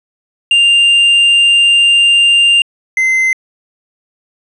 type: tone pair in turn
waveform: triangle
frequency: 2794 / 2066 Hz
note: F7 / C7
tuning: 0 / -22 cents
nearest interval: perfect fourth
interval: 522 cents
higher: first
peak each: -4 / -7 dBFS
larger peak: first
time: 0.51-2.62 / 2.97-3.33 s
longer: first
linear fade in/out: 2 ms
effects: resampled to 24000 Hz